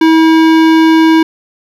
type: tone with hard clipping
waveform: sine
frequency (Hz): 322.1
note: E4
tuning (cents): -40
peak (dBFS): -6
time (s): 0.01-1.23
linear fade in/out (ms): 5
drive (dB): 18
effects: none